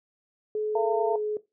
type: tone with pitch glide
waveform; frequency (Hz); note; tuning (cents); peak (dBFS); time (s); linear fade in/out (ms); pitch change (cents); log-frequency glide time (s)
sine; 427.1 to 423.7; G#4 to G#4; +48 to +35; -25; 0.55-1.37; 2; -13; 0.86-0.93
type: harmonic tone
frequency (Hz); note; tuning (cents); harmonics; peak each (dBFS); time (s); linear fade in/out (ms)
226.8; A#3; -47; 2 / 3 / 4; -26 / -29 / -29; 0.75-1.16; 5
effects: noise-tail reverb RT60 0.2 s tail -17 dB re dry